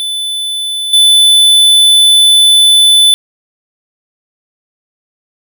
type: tone with level steps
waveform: square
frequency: 3500 Hz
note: A7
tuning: 10 cents flat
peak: -15 / -4 dBFS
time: 0-3.14 s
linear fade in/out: 0 ms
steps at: 0.93 s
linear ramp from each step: 5 ms
effects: none